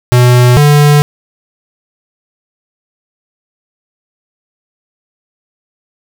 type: tone pair in turn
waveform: square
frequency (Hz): 123.47 / 146.83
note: B2 / D3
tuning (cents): 0 / 0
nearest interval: minor third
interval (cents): 300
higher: second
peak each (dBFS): -4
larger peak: neither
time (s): 0.12-0.57 / 0.57-1.02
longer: neither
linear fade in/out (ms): 0
effects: none